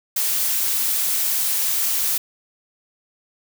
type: noise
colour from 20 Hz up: blue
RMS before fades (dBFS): -21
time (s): 0.16-2.18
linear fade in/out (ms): 5
effects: none